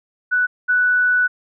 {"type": "tone pair in turn", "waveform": "sine", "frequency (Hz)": [1483, 1483], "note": ["F#6", "F#6"], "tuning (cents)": [4, 4], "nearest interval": "unison", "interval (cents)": 0, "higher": "neither", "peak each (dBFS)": [-14, -13], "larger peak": "second", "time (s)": [[0.31, 0.47], [0.68, 1.28]], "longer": "second", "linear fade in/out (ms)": 20, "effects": []}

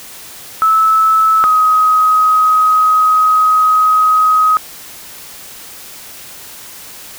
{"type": "tone pair in turn", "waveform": "sine", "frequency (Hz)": [1303, 1262.3], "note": ["E6", "D#6"], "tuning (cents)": [-20, 25], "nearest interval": "minor second", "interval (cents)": 55, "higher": "first", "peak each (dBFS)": -7, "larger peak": "neither", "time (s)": [[0.62, 1.44], [1.44, 4.57]], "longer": "second", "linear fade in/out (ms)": 0, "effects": ["white hiss -33 dBFS RMS until 7.18 s"]}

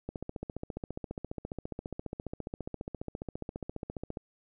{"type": "click train", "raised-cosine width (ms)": 2, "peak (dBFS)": -23, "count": 61, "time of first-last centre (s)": [0.09, 4.172], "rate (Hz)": 14.7, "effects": []}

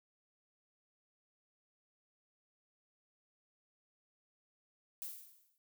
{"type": "noise with exponential decay", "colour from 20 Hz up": "violet", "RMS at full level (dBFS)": -41, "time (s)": [5.02, 5.58], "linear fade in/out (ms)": 0, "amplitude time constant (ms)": 120, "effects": []}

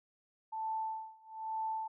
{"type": "tone with tremolo", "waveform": "sine", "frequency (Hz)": 882, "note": "A5", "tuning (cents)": 4, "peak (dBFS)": -33, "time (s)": [0.52, 1.88], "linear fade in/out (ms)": 10, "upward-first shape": "sine", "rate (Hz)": 1.1, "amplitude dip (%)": 95, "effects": []}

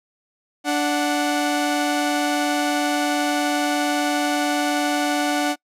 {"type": "tone pair together", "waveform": "sawtooth", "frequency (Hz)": [292.9, 738], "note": ["D4", "F#5"], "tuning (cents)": [-5, -5], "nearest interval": "octave + major third", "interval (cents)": 1600, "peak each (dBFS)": [-17, -19], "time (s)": [0.64, 5.56], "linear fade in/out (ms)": 50, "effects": ["noise-tail reverb RT60 0.1 s tail -25 dB re dry", "low-pass 12000 Hz 12 dB/octave"]}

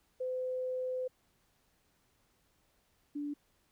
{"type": "tone pair in turn", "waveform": "sine", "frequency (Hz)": [510, 290.9], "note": ["C5", "D4"], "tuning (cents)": [-44, -16], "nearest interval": "minor seventh", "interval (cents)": 972, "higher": "first", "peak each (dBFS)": [-33, -35], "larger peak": "first", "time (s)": [[0.2, 1.08], [3.15, 3.34]], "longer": "first", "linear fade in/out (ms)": 10, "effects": ["pink hiss -73 dBFS RMS until 3.71 s"]}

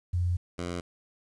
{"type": "tone pair in turn", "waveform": ["sine", "10% pulse"], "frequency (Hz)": [88.4, 87.49], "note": ["F2", "F2"], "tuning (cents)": [22, 4], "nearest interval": "unison", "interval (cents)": 18, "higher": "first", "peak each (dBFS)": -24, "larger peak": "neither", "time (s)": [[0.13, 0.37], [0.58, 0.81]], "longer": "first", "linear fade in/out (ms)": 10, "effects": ["resampled to 22050 Hz", "10-bit"]}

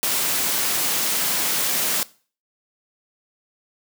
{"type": "high-pass noise", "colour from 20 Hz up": "white", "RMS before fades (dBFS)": -22, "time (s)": [0.03, 2.03], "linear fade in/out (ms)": 0, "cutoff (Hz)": 130, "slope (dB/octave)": 24, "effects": ["noise-tail reverb RT60 0.4 s tail -20 dB re dry"]}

